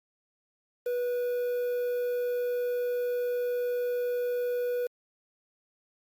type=tone with quantisation; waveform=triangle; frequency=488.9 Hz; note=B4; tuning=18 cents flat; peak=-25 dBFS; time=0.86-4.87 s; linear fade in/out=5 ms; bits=8; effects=Opus 48 kbps